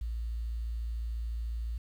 sine tone with quantisation, 57 Hz, A#1, 38 cents flat, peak -32 dBFS, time 0.01-1.78 s, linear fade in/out 5 ms, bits 10, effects none

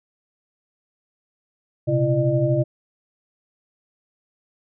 sine tone cluster, 121.9 / 134.2 / 337.2 / 604 Hz, B2 / C3 / E4 / D5, -22 / +44 / +39 / +48 cents, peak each -25 / -20 / -24 / -22 dBFS, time 1.87-2.64 s, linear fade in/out 20 ms, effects none

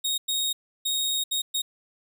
sawtooth tone bursts at uneven times, 3745 Hz, A#7, 7 cents sharp, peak -21 dBFS, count 5, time 0.04-0.18 / 0.28-0.53 / 0.85-1.24 / 1.31-1.42 / 1.54-1.62 s, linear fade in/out 10 ms, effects none

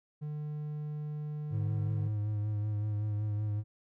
triangle tone, 150 Hz, D3, 37 cents sharp, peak -33 dBFS, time 0.21-2.09 s, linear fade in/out 20 ms
triangle tone with vibrato, 105.2 Hz, G#2, 23 cents sharp, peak -28 dBFS, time 1.5-3.64 s, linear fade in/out 50 ms, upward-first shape sine, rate 5.3 Hz, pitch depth 28 cents each way
effects none

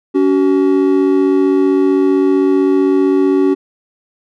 triangle tone pair together, 282.1 / 377.7 Hz, C#4 / F#4, +30 / +36 cents, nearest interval perfect fourth, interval 506 cents, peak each -10 dBFS, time 0.14-3.55 s, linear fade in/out 20 ms, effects none

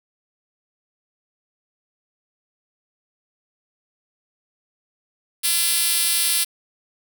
5% pulse tone with high-pass filter, 340.2 Hz, F4, 45 cents flat, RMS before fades -20 dBFS, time 5.43-6.45 s, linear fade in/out 20 ms, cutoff 6200 Hz, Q 0.55, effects 7-bit

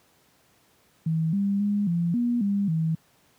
sine tone with pitch steps, 161 / 199.3 / 204.7 / 170.8 / 240.1 / 200.5 / 161 Hz, E3 / G3 / G#3 / F3 / B3 / G3 / E3, -41 / +29 / -25 / -38 / -49 / +39 / -41 cents, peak -21 dBFS, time 1.06-2.95 s, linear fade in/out 5 ms, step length 270 ms, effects pink hiss -62 dBFS RMS until 3.38 s + high-pass 100 Hz 12 dB/octave

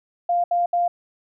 sine tone bursts, 698.5 Hz, F5, in tune, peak -17 dBFS, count 3, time 0.29-0.88 s, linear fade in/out 5 ms, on 150 ms, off 70 ms, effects none

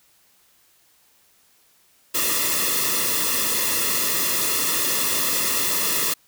white noise with comb filter, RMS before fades -22 dBFS, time 2.14-6.14 s, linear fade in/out 10 ms, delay 1.3 ms, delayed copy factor -0.9, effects white hiss -59 dBFS RMS until 6.27 s

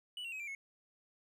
triangle tone with pitch steps, 2955 / 2741 / 2543 / 2359 / 2188 Hz, F#7 / F7 / D#7 / D7 / C#7, -3 / -33 / +37 / +7 / -23 cents, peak -39 dBFS, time 0.17-0.55 s, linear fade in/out 2 ms, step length 76 ms, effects none

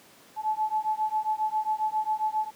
sine beating tone pair, 860 / 867.4 Hz, A5 / A5, -40 / -25 cents, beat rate 7.4 Hz, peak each -28 dBFS, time 0.36-2.51 s, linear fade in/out 50 ms, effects pink hiss -54 dBFS RMS until 2.55 s + high-pass 200 Hz 12 dB/octave

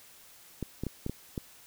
clicks, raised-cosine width 3 ms, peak -20 dBFS, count 6, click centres 0.627 / 0.836 / 0.867 / 1.064 / 1.096 / 1.378 s, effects white hiss -55 dBFS RMS until 1.66 s

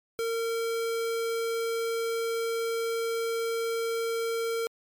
square tone, 458.1 Hz, A#4, 30 cents flat, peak -28 dBFS, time 0.19-4.67 s, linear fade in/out 0 ms, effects MP3 96 kbps

